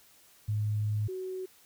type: tone pair in turn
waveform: sine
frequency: 105.8 / 373.3 Hz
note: G#2 / F#4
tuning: +33 / +15 cents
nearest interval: octave + minor seventh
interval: 2182 cents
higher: second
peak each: -27 / -34 dBFS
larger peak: first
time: 0.48-1.08 / 1.08-1.46 s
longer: first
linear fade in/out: 10 ms
effects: white hiss -60 dBFS RMS until 1.65 s